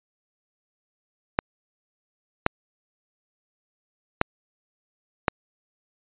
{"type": "clicks", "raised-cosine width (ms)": 0.5, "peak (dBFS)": -3, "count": 4, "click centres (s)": [1.389, 2.464, 4.214, 5.282], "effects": ["resampled to 8000 Hz"]}